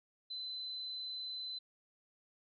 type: tone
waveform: sine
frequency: 4035 Hz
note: B7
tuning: 36 cents sharp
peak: -40 dBFS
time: 0.3-1.59 s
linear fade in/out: 10 ms
effects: none